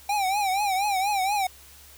square tone with vibrato, 790 Hz, G5, 13 cents sharp, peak -23 dBFS, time 0.09-1.47 s, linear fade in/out 5 ms, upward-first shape triangle, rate 4.2 Hz, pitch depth 130 cents each way, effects added 70 Hz sine -54 dBFS peak until 1.97 s + white hiss -50 dBFS RMS until 1.97 s

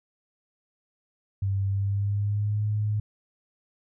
sine tone with pitch glide, 98 to 105.64 Hz, G2 to G#2, 0 to +30 cents, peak -23 dBFS, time 1.42-3 s, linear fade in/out 5 ms, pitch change +130 cents, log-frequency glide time 1.67-2.64 s, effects none

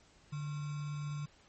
sine tone with sample-and-hold, 146.83 Hz, D3, in tune, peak -36 dBFS, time 0.32-1.26 s, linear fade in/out 10 ms, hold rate 1225 Hz, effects pink hiss -64 dBFS RMS until 1.48 s + MP3 32 kbps

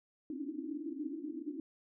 pink band-pass noise, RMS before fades -41 dBFS, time 0.3-1.6 s, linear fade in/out 2 ms, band 270 to 330 Hz, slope 96 dB/octave, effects none

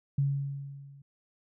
sine tone with level ramp, 139.6 Hz, C#3, 13 cents sharp, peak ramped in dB -22 to -50 dBFS, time 0.18-1.02 s, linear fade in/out 5 ms, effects none

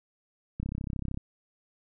click train, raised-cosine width 5 ms, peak -21 dBFS, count 20, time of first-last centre 0.6-1.174 s, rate 33.1 Hz, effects none

